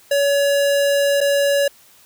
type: tone with dropouts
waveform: square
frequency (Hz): 565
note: C#5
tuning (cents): +33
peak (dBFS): -15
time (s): 0.11-1.68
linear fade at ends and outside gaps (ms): 5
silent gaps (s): 1.206-1.211
effects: white hiss -50 dBFS RMS until 2.05 s